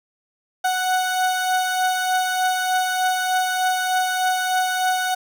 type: beating tone pair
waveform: 30% pulse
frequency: 740 / 743.3 Hz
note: F#5 / F#5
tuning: 0 / +8 cents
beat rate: 3.3 Hz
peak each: -17 / -24 dBFS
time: 0.64-5.15 s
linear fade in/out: 10 ms
effects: none